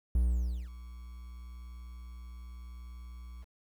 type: tone with ADSR envelope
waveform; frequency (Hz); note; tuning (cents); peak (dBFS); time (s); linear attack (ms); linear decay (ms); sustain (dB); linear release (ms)
triangle; 60.4; B1; -38; -21; 0.15-3.45; 4; 530; -20; 28
effects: 10-bit